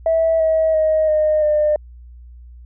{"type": "tone with pitch steps", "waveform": "sine", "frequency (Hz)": [652, 639.3, 626.9, 614.7, 602.7], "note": ["E5", "D#5", "D#5", "D#5", "D5"], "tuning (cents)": [-19, 47, 13, -21, 45], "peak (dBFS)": -12, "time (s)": [0.06, 1.76], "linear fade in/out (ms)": 2, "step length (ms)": 340, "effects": ["tanh soft clip ceiling -8 dBFS", "added 60 Hz sine -37 dBFS peak until 2.65 s"]}